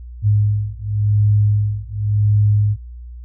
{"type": "beating tone pair", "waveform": "sine", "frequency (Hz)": [103.83, 104.74], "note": ["G#2", "G#2"], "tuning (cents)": [0, 15], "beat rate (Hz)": 0.91, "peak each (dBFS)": -16, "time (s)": [0.22, 2.77], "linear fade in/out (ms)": 50, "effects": ["added 60 Hz sine -31 dBFS peak until 3.24 s"]}